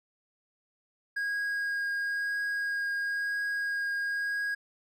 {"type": "tone with vibrato", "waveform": "triangle", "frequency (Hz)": 1636, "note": "G#6", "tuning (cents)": -26, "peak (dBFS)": -27, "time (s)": [1.16, 4.55], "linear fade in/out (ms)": 10, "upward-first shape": "triangle", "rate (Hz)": 0.99, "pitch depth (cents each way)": 10, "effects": []}